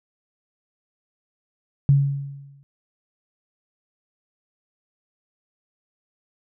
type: tone with exponential decay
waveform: sine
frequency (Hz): 139.8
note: C#3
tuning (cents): +15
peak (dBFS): -10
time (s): 1.89-2.63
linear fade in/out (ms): 0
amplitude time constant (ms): 160
effects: none